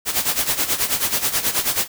white noise with tremolo, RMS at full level -18 dBFS, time 0.05-1.88 s, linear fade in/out 50 ms, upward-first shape sine, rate 9.3 Hz, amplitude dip 75%, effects none

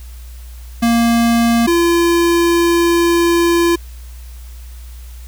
square tone pair in turn, 233.1 / 341.3 Hz, A#3 / F4, 0 / -40 cents, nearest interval perfect fifth, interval 660 cents, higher second, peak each -11 dBFS, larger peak neither, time 0.82-1.67 / 1.67-3.76 s, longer second, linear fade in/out 10 ms, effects added 60 Hz sine -30 dBFS peak until 5.27 s + white hiss -45 dBFS RMS until 5.27 s

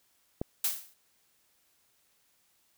click, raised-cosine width 2 ms, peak -18 dBFS, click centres 0.415 s
blue noise with exponential decay, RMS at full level -25 dBFS, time 0.64-0.94 s, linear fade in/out 5 ms, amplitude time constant 65 ms
effects white hiss -70 dBFS RMS until 2.77 s

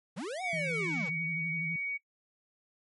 square linear two-way sweep, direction up then down, 138.59 to 764 to 138.59 Hz, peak -36 dBFS, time 0.16-1.1 s, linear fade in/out 20 ms, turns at 0.42 s
sine tone, 2247 Hz, C#7, 23 cents sharp, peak -32 dBFS, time 0.43-1.98 s, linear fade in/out 20 ms
sine tone with vibrato, 164.81 Hz, E3, in tune, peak -36 dBFS, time 0.53-1.76 s, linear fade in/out 2 ms, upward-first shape sine, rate 12 Hz, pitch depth 74 cents each way
effects noise-tail reverb RT60 0.1 s tail -21 dB re dry + MP3 48 kbps

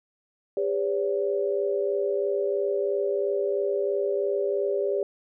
sine tone cluster, 401.4 / 508 / 571 Hz, G4 / B4 / D5, +41 / +49 / -49 cents, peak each -25 / -32 / -28 dBFS, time 0.57-5.03 s, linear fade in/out 2 ms, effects none

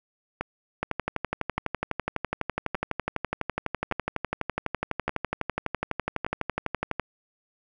two click trains, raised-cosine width 0.5 ms, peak -11 / -14 dBFS, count 75 / 6, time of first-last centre 0.83-6.997 / 0.41-6.265 s, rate 12 / 0.854 Hz, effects none

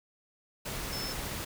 sine tone in noise, 5274 Hz, E8, in tune, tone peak -37 dBFS, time 0.92-1.13 s, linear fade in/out 10 ms, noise pink, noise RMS -37 dBFS, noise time 0.65-1.45 s, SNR -3 dB, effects none

